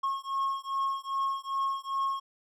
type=beating tone pair; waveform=triangle; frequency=1086 / 1088.5 Hz; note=C#6 / C#6; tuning=-36 / -32 cents; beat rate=2.5 Hz; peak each=-30 dBFS; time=0.03-2.2 s; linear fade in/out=10 ms; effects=none